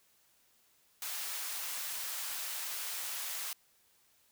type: high-pass noise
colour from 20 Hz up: white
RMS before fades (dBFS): -39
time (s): 1.02-3.53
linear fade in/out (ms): 2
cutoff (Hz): 790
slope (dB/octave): 12
effects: white hiss -69 dBFS RMS until 4.31 s